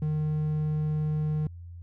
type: tone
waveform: triangle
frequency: 152.9 Hz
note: D#3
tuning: 30 cents flat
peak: -23 dBFS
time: 0.02-1.47 s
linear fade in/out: 2 ms
effects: added 86 Hz sine -40 dBFS peak until 1.82 s